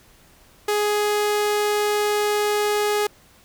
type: tone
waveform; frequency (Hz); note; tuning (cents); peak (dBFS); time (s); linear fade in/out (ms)
sawtooth; 416.9; G#4; +7; -15; 0.68-3.07; 5
effects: pink hiss -53 dBFS RMS until 3.44 s